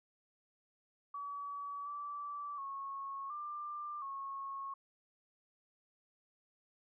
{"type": "tone with pitch steps", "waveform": "sine", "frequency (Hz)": [1140, 1160, 1098, 1189, 1095], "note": ["C#6", "D6", "C#6", "D6", "C#6"], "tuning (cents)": [48, -22, -17, 21, -22], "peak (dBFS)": -40, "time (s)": [1.14, 4.74], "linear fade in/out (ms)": 5, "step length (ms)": 720, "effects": []}